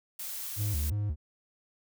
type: noise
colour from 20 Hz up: blue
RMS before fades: -38 dBFS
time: 0.19-0.9 s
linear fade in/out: 5 ms
type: tone with vibrato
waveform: triangle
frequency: 87.7 Hz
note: F2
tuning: 8 cents sharp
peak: -26 dBFS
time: 0.56-1.16 s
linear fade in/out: 50 ms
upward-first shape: square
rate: 2.8 Hz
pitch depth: 290 cents each way
effects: none